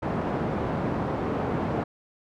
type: band-pass noise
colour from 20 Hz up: pink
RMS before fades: -28 dBFS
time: 0.02-1.84 s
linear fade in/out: 10 ms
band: 110 to 940 Hz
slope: 12 dB/octave
effects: none

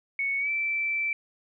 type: tone with pitch glide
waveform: sine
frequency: 2217 to 2330 Hz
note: C#7 to D7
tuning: 0 to -14 cents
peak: -25 dBFS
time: 0.19-1.13 s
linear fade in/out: 2 ms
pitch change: +86 cents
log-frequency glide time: 0.39-0.5 s
effects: none

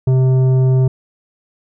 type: tone with tanh clipping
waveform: sine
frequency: 130 Hz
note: C3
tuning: 11 cents flat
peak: -11 dBFS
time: 0.07-0.88 s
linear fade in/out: 5 ms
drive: 10 dB
effects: none

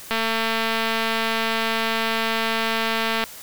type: click train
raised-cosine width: 0.3 ms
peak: -7 dBFS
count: 705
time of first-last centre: 0.11-3.239 s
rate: 225 Hz
effects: white hiss -40 dBFS RMS until 3.42 s

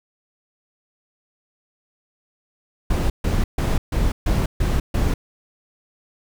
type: noise bursts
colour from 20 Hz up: brown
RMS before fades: -19 dBFS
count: 7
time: 2.9-5.14 s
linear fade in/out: 5 ms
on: 200 ms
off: 140 ms
effects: none

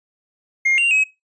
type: tone with pitch steps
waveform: triangle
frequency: 2128 / 2770 / 2551 Hz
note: C7 / F7 / D#7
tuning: +29 / -15 / +43 cents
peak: -12 dBFS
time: 0.65-1.04 s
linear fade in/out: 10 ms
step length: 130 ms
effects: noise-tail reverb RT60 0.2 s tail -17 dB re dry + resampled to 22050 Hz

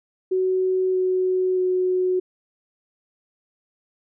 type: tone with pitch steps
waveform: sine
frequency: 373.1 / 370.5 / 367.7 Hz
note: F#4 / F#4 / F#4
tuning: +14 / +2 / -11 cents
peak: -18 dBFS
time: 0.31-2.2 s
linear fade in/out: 10 ms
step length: 630 ms
effects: none

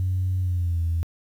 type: tone with pitch glide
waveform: sine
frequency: 92.5 to 83.37 Hz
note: F#2 to E2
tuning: 0 to +20 cents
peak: -20 dBFS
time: 0-1.03 s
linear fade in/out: 0 ms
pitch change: -180 cents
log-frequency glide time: 0.39-0.82 s
effects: tanh soft clip ceiling -17 dBFS + 9-bit

